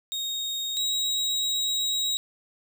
35% pulse tone pair in turn, 3729 / 3823 Hz, A#7 / A#7, 0 / +43 cents, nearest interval unison, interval 43 cents, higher second, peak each -26 / -22 dBFS, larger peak second, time 0.12-0.77 / 0.77-2.17 s, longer second, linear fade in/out 0 ms, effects none

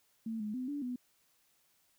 sine tone with pitch steps, 224.5 / 211.4 / 254.3 / 288.1 / 248.1 Hz, A3 / G#3 / C4 / D4 / B3, +35 / +31 / -49 / -33 / +8 cents, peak -35 dBFS, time 0.26-0.96 s, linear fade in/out 5 ms, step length 140 ms, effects white hiss -72 dBFS RMS until 1.98 s

